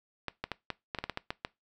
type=clicks; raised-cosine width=0.3 ms; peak=-17 dBFS; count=11; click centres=0.283 / 0.44 / 0.517 / 0.703 / 0.948 / 0.987 / 1.04 / 1.097 / 1.174 / 1.305 / 1.449 s; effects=noise-tail reverb RT60 0.2 s tail -21 dB re dry